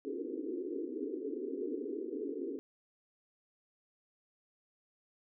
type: band-pass noise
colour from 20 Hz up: pink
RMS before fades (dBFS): -39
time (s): 0.05-2.59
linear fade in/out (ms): 0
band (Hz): 260 to 460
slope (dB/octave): 96
effects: none